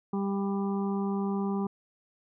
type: harmonic tone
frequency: 197.9 Hz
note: G3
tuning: 17 cents sharp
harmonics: 1 / 2 / 4 / 5 / 6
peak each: -28 / -34 / -40 / -42 / -44 dBFS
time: 0.13-1.67 s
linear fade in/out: 5 ms
effects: none